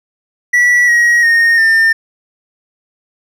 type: tone with pitch steps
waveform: triangle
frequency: 1949 / 1897.9 / 1848.1 / 1799.7 Hz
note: B6 / A#6 / A#6 / A6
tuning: -23 / +31 / -15 / +39 cents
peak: -5 dBFS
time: 0.53-1.93 s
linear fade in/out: 10 ms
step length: 350 ms
effects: none